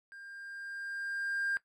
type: tone with level ramp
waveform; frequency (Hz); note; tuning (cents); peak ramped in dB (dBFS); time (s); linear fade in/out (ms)
triangle; 1600; G6; +35; -46 to -27; 0.12-1.57; 0
effects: noise-tail reverb RT60 0.1 s tail -17 dB re dry + tanh soft clip ceiling -23 dBFS